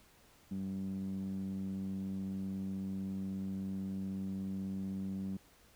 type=tone with low-pass filter; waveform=5% pulse; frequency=96.2 Hz; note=G2; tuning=32 cents flat; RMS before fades=-39 dBFS; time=0.51-5.37 s; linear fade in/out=5 ms; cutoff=210 Hz; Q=6.3; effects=pink hiss -64 dBFS RMS until 5.75 s